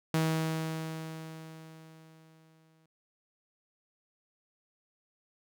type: tone with exponential decay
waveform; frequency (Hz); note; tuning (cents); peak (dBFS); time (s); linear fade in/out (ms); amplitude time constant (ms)
sawtooth; 160; D#3; +49; -21; 0.14-2.86; 2; 590
effects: none